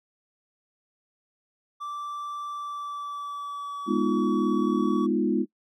triangle tone with pitch glide, 1169 to 1132.4 Hz, D6 to C#6, -8 to +37 cents, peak -30 dBFS, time 1.8-5.07 s, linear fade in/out 20 ms, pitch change -55 cents, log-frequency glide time 2.49-4.32 s
sine chord, F half-diminished seventh, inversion first, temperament equal, 207.7 / 246.9 / 311.1 / 349.2 Hz, Ab3 / Cb4 / Eb4 / F4, 0 / 0 / 0 / 0 cents, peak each -27 dBFS, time 3.86-5.46 s, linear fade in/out 50 ms
effects noise-tail reverb RT60 0.1 s tail -23 dB re dry

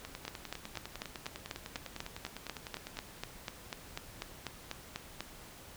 two click trains, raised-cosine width 0.2 ms, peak -20 / -24 dBFS, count 21 / 30, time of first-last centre 0.28-5.206 / 0.05-2.97 s, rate 4.06 / 9.93 Hz, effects pink hiss -52 dBFS RMS until 5.76 s

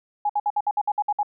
sine tone bursts, 830.6 Hz, G#5, in tune, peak -19 dBFS, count 10, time 0.25-1.231 s, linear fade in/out 5 ms, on 45 ms, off 59 ms, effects none

